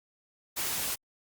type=noise; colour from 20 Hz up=white; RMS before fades=-32 dBFS; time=0.56-0.96 s; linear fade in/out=20 ms; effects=Opus 48 kbps